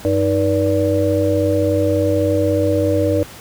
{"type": "harmonic tone with a mistuned harmonic", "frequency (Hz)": 96.4, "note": "G2", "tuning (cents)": -28, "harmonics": [1, 3, 5, 6], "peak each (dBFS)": [-19, -19, -19, -19], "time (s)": [0.05, 3.23], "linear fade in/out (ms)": 0, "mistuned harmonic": 3, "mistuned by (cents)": 120, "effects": ["pink hiss -37 dBFS RMS until 3.4 s", "high-pass 60 Hz 12 dB/octave"]}